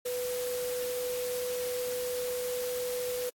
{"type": "tone in noise", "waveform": "sine", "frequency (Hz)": 495.6, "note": "B4", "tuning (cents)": 6, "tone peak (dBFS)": -31, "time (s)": [0.05, 3.3], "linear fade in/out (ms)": 10, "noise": "white", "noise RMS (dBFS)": -40, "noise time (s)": [0.05, 3.3], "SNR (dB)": 6, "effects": ["AAC 64 kbps"]}